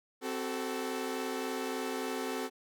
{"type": "chord", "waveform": "sawtooth", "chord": "F# diminished", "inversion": "second", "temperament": "equal with one note detuned", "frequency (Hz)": [261.6, 376.5, 440], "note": ["C4", "F#4", "A4"], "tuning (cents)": [0, 30, 0], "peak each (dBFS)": [-34, -35, -34], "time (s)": [0.21, 2.5], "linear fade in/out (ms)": 50, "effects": []}